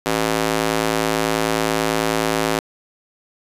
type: tone with high-pass filter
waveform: square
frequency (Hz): 54.6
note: A1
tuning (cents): -13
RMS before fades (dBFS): -20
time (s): 0.06-2.59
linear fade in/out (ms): 0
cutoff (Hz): 320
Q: 0.78
effects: resampled to 32000 Hz + 7-bit